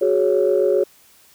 sine chord, F# suspended second, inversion none, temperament equal with one note detuned, 370 / 417.5 / 554.4 Hz, F#4 / G#4 / C#5, 0 / +9 / 0 cents, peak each -18 dBFS, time 0.01-0.84 s, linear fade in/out 10 ms, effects tanh soft clip ceiling -6 dBFS + white hiss -52 dBFS RMS until 1.34 s

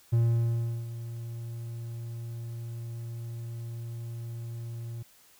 triangle tone with ADSR envelope, 116.54 Hz, A#2, in tune, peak -18 dBFS, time 0.12-5.03 s, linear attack 15 ms, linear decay 720 ms, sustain -15 dB, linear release 9 ms, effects white hiss -59 dBFS RMS until 5.39 s

